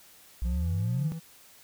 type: exponential sweep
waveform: sine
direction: up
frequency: 57.6 to 164.81 Hz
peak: -26 dBFS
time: 0.42-1.12 s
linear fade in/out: 0 ms
type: tone with vibrato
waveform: triangle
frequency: 170.8 Hz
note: F3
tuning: 38 cents flat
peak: -32 dBFS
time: 0.44-1.2 s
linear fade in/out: 20 ms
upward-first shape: sine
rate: 2.5 Hz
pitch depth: 80 cents each way
effects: white hiss -55 dBFS RMS until 1.63 s